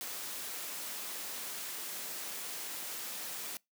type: noise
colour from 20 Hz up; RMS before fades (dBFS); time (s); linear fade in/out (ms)
white; -41; 0.01-3.57; 0
effects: noise-tail reverb RT60 0.2 s tail -25 dB re dry + high-pass 200 Hz 12 dB/octave